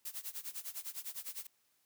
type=noise with tremolo; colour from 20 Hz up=blue; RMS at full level=-41 dBFS; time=0.05-1.47 s; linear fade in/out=5 ms; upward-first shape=sine; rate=9.9 Hz; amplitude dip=90%; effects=white hiss -75 dBFS RMS until 1.85 s + high-pass 80 Hz 12 dB/octave